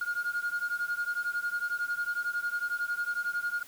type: beating tone pair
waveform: sine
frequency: 1420 / 1431 Hz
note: F6 / F6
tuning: +28 / +42 cents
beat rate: 11 Hz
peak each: -31 dBFS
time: 0.01-3.63 s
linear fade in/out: 5 ms
effects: tanh soft clip ceiling -25 dBFS + white hiss -52 dBFS RMS until 3.67 s